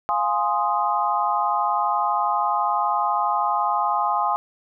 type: chord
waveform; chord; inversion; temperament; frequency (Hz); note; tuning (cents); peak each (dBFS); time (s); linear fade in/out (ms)
sine; F minor seventh; none; equal; 698.5 / 830.6 / 1046.5 / 1244.5; F5 / Ab5 / C6 / Eb6; 0 / 0 / 0 / 0; -27 / -23 / -24 / -25; 0.09-4.36; 0
effects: none